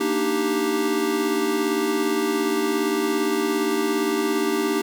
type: chord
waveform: square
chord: Eb major seventh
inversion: second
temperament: equal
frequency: 233.1 / 293.7 / 311.1 / 392 Hz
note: Bb3 / D4 / Eb4 / G4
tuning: 0 / 0 / 0 / 0 cents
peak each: -30 / -28 / -27 / -24 dBFS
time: 0-4.82 s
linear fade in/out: 10 ms
effects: none